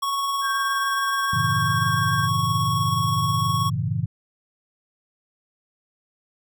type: tone with tremolo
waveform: square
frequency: 1108.7 Hz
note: C#6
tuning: in tune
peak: -22 dBFS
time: 0.02-3.7 s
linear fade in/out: 10 ms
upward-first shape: sine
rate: 19 Hz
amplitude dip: 25%
type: tone with vibrato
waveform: sine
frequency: 1585 Hz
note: G6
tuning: 19 cents sharp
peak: -26 dBFS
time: 0.41-2.29 s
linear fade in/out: 50 ms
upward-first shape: sine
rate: 7.1 Hz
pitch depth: 15 cents each way
type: chord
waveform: sine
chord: G diminished seventh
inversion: none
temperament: equal with one note detuned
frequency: 98 / 114.21 / 138.59 / 164.81 Hz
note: G2 / Bb2 / Db3 / Fb3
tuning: 0 / -35 / 0 / 0 cents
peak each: -29 / -26 / -27 / -28 dBFS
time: 1.33-4.06 s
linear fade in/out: 5 ms
effects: none